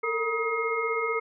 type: tone cluster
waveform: sine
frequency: 441.8 / 457.6 / 956 / 1263 / 2143 Hz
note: A4 / A#4 / A#5 / D#6 / C7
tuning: +7 / -32 / +43 / +26 / +41 cents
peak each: -36 / -29 / -38 / -30 / -31 dBFS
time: 0.03-1.2 s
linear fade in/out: 10 ms
effects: none